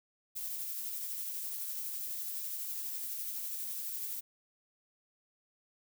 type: noise with tremolo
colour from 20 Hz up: violet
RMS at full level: -38 dBFS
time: 0.35-4.21 s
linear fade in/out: 20 ms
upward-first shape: sine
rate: 12 Hz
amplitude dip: 25%
effects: none